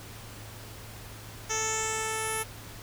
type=tone with low-pass filter sweep; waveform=10% pulse; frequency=440 Hz; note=A4; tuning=in tune; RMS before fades=-31 dBFS; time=1.49-2.44 s; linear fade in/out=20 ms; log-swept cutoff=6100 to 11000 Hz; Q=6.4; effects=added 107 Hz sine -46 dBFS peak until 2.82 s + pink hiss -46 dBFS RMS until 2.82 s